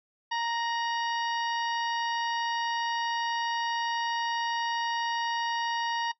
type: harmonic tone with a mistuned harmonic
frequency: 932.3 Hz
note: A#5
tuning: in tune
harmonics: 1 / 2 / 3 / 4 / 5 / 6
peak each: -29 / -35 / -39 / -41 / -43 / -45 dBFS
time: 0.31-6.12 s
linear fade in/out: 10 ms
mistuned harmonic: 3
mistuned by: +60 cents
effects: noise-tail reverb RT60 0.1 s tail -19 dB re dry